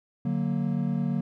triangle chord, D augmented, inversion none, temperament equal, 146.83 / 185 / 233.1 Hz, D3 / F#3 / A#3, 0 / 0 / 0 cents, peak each -27 dBFS, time 0.25-1.21 s, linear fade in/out 5 ms, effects none

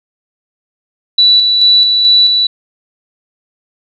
sine tone with tremolo, 3951 Hz, B7, in tune, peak -4 dBFS, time 1.18-2.47 s, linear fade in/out 5 ms, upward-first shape square, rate 2.3 Hz, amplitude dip 35%, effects none

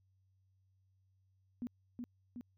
sine tone with echo, 242.3 Hz, B3, 33 cents flat, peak -37 dBFS, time 1.62-1.67 s, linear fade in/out 0 ms, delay 370 ms, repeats 2, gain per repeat -3 dB, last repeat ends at 2.41 s, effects added 95 Hz sine -70 dBFS peak until 2.57 s

